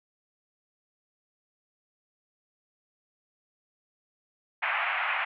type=band-pass noise; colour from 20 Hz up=white; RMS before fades=-29 dBFS; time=4.62-5.25 s; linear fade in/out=10 ms; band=700 to 2600 Hz; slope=48 dB/octave; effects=none